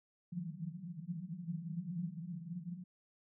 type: band-pass noise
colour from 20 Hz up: white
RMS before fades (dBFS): -43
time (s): 0.32-2.84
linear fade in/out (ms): 10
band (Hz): 160 to 180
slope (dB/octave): 96
effects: none